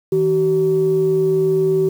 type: tone pair together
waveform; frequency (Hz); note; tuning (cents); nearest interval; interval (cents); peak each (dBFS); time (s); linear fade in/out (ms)
sine; 160 / 381.3; D#3 / G4; +49 / -48; octave + minor third; 1503; -21 / -13; 0.12-1.89; 5
effects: tanh soft clip ceiling -7 dBFS + 7-bit